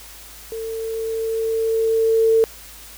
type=tone with level ramp; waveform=sine; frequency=448.8 Hz; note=A4; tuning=34 cents sharp; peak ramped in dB=-26 to -11 dBFS; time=0.52-2.44 s; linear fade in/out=0 ms; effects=added 53 Hz sine -46 dBFS peak until 2.97 s + white hiss -41 dBFS RMS until 2.97 s